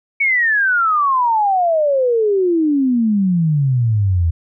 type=exponential sweep; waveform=sine; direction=down; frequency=2258 to 80.4 Hz; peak=-12 dBFS; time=0.2-4.31 s; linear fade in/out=10 ms; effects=none